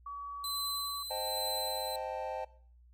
sine tone, 1137 Hz, C#6, 44 cents sharp, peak -39 dBFS, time 0.06-1.03 s, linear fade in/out 5 ms
sawtooth tone with tremolo, 4045 Hz, B7, 41 cents sharp, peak -31 dBFS, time 0.44-1.96 s, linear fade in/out 2 ms, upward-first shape sine, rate 1.2 Hz, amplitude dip 45%
triangle chord, A half-diminished seventh, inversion first, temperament equal, 523.3 / 622.3 / 784 / 880 Hz, C5 / Eb5 / G5 / A5, 0 / 0 / 0 / 0 cents, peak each -39 dBFS, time 1.1-2.45 s, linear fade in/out 10 ms
effects noise-tail reverb RT60 0.5 s tail -19 dB re dry + added 60 Hz sine -57 dBFS peak until 2.93 s

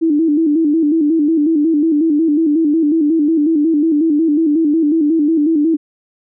sine tone with vibrato, 310 Hz, D#4, 6 cents flat, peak -10 dBFS, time 0.01-5.77 s, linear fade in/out 20 ms, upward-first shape square, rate 5.5 Hz, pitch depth 91 cents each way, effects none

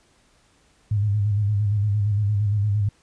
sine tone with vibrato, 103.3 Hz, G#2, 9 cents flat, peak -18 dBFS, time 0.91-2.89 s, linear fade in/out 5 ms, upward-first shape square, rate 8.7 Hz, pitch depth 50 cents each way, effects pink hiss -60 dBFS RMS until 3.02 s + resampled to 22050 Hz

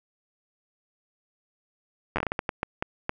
slowing click train, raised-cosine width 0.5 ms, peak -11 dBFS, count 12, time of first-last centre 2.16-3.094 s, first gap 10 ms, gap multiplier 1.39, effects none

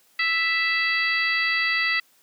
harmonic tone, 659.3 Hz, E5, in tune, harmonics 2 / 3 / 4 / 5 / 6 / 7, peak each -31 / -22 / -27 / -35 / -34 / -31 dBFS, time 0.19-2 s, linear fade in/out 5 ms, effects white hiss -60 dBFS RMS until 2.22 s + high-pass 150 Hz 12 dB/octave

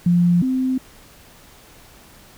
sine tone pair in turn, 174.61 / 259.1 Hz, F3 / C4, 0 / -17 cents, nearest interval perfect fifth, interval 683 cents, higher second, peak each -12 / -17 dBFS, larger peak first, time 0.06-0.42 / 0.42-0.78 s, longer neither, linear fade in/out 5 ms, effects pink hiss -47 dBFS RMS until 2.37 s

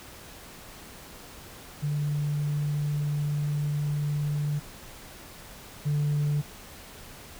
sine tone pair in turn, 146.83 / 146.83 Hz, D3 / D3, 0 / 0 cents, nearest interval unison, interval 0 cents, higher neither, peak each -24 / -21 dBFS, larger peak second, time 1.82-4.6 / 5.85-6.42 s, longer first, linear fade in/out 20 ms, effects tanh soft clip ceiling -21 dBFS + pink hiss -46 dBFS RMS until 7.39 s

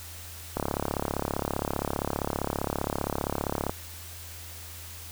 click train, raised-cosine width 1 ms, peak -13 dBFS, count 111, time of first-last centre 0.57-3.695 s, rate 35.2 Hz, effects added 84 Hz sine -44 dBFS peak until 5.11 s + white hiss -44 dBFS RMS until 5.11 s

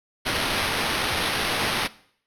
blue noise with sample-and-hold, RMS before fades -25 dBFS, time 0.25-1.88 s, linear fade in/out 20 ms, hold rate 7350 Hz, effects noise-tail reverb RT60 0.6 s tail -19 dB re dry + low-pass 12000 Hz 12 dB/octave

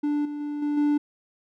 triangle tone with level steps, 293.7 Hz, D4, in tune, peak -20 / -28 / -26 / -21 / -17 dBFS, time 0.03-0.98 s, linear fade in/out 10 ms, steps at 0.25 / 0.4 / 0.62 / 0.77 s, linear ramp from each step 5 ms, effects none

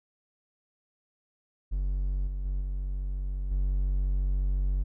triangle tone with level steps, 47.13 Hz, F#1, 33 cents sharp, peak -24 / -28 / -25 / -27 / -22 dBFS, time 1.71-4.84 s, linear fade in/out 20 ms, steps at 2.27 / 2.45 / 2.61 / 3.51 s, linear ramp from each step 2 ms, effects none

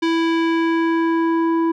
square tone with low-pass filter sweep, 330 Hz, E4, 2 cents sharp, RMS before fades -18 dBFS, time 0.02-1.72 s, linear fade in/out 10 ms, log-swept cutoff 3800 to 930 Hz, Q 1.2, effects none

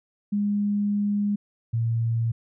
sine tone pair in turn, 204.9 / 115 Hz, G#3 / A#2, -23 / -23 cents, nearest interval minor seventh, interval 1000 cents, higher first, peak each -21 dBFS, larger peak neither, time 0.32-1.36 / 1.73-2.32 s, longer first, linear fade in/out 10 ms, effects none

